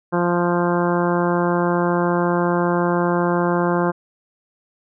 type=harmonic tone; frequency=174.61 Hz; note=F3; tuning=in tune; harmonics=1 / 2 / 3 / 4 / 5 / 6 / 7 / 8 / 9; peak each=-21 / -21 / -24 / -27 / -27 / -26 / -32 / -31 / -32 dBFS; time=0.12-3.92 s; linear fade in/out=20 ms; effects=none